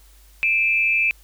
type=tone pair together; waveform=sine; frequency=2368 / 2600 Hz; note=D7 / E7; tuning=+14 / -24 cents; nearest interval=major second; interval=162 cents; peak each=-19 dBFS; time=0.43-1.11 s; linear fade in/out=0 ms; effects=added 50 Hz sine -48 dBFS peak until 1.23 s + white hiss -55 dBFS RMS until 1.23 s